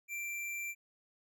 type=tone; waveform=square; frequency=2354 Hz; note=D7; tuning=3 cents sharp; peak=-38 dBFS; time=0.08-0.75 s; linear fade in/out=50 ms; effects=none